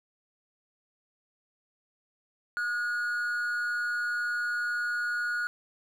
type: tone with amplitude modulation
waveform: triangle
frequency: 1446 Hz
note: F#6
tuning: 40 cents flat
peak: -24 dBFS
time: 2.57-5.47 s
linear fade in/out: 0 ms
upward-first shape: sine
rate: 222 Hz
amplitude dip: 45%
effects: none